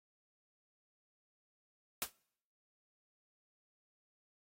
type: noise with exponential decay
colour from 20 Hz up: white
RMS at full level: -32 dBFS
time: 2.02-2.12 s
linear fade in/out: 0 ms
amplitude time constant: 20 ms
effects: noise-tail reverb RT60 0.7 s tail -26 dB re dry + AAC 48 kbps